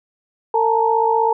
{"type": "tone cluster", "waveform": "sine", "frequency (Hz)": [453.5, 868, 924], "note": ["A#4", "A5", "A#5"], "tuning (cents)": [-48, -24, -16], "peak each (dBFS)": -18, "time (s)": [0.54, 1.33], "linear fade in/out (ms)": 5, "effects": []}